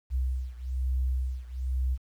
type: beating tone pair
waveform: sine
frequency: 63.9 / 65 Hz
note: C2 / C2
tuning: -40 / -11 cents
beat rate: 1.1 Hz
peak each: -28 / -30 dBFS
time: 0.1-1.98 s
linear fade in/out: 50 ms
effects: tanh soft clip ceiling -20 dBFS + 10-bit